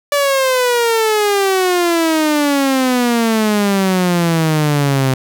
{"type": "exponential sweep", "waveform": "sawtooth", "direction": "down", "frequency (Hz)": [580, 129.9], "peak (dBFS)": -8, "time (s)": [0.12, 5.14], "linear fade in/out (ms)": 2, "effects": []}